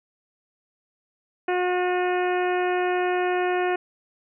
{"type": "harmonic tone with a mistuned harmonic", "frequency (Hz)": 361.1, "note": "F#4", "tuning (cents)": -42, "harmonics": [1, 2, 3, 4, 5, 6, 7, 8], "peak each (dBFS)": [-23, -26, -35, -33, -33, -41, -36, -43], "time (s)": [1.48, 3.76], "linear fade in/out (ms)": 5, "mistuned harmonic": 7, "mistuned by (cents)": -23, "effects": []}